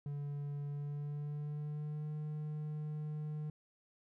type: tone with pitch glide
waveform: triangle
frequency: 143.9 to 151.67 Hz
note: D3 to D#3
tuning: -35 to -44 cents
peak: -36 dBFS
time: 0.06-3.5 s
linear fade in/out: 2 ms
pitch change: +91 cents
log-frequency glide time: 0.68-2.12 s
effects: none